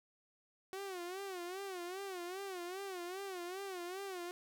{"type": "tone with vibrato", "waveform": "sawtooth", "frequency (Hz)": 371.3, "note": "F#4", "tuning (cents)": 6, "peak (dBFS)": -38, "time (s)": [0.73, 4.31], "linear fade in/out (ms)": 0, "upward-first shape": "sine", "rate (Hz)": 2.5, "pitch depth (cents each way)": 120, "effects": []}